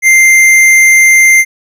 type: tone with hard clipping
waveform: sine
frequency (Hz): 2093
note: C7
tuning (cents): 0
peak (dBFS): -4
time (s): 0.02-1.45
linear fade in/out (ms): 50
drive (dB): 12
effects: none